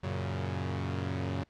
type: chord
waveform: sawtooth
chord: F# major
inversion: none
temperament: equal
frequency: 92.5 / 116.54 / 138.59 Hz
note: F#2 / A#2 / C#3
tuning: 0 / 0 / 0 cents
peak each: -30 / -35 / -33 dBFS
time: 0.03-1.44 s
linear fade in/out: 10 ms
effects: pink hiss -69 dBFS RMS until 1.49 s + low-pass 4000 Hz 12 dB/octave